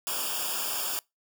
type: noise with comb filter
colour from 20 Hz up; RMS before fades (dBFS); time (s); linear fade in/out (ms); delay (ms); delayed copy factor
white; -31; 0.07-0.99; 0; 0.49; -0.9
effects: noise-tail reverb RT60 0.2 s tail -25 dB re dry